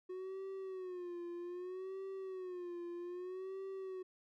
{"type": "tone with vibrato", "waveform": "triangle", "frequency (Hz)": 365.5, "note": "F#4", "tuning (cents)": -21, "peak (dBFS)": -40, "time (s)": [0.09, 4.03], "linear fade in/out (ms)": 10, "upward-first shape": "sine", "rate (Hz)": 0.63, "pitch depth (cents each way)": 94, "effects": []}